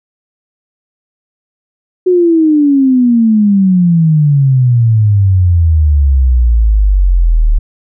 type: exponential sweep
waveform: sine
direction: down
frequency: 370 to 36.71 Hz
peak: -5 dBFS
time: 2.06-7.59 s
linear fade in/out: 10 ms
effects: none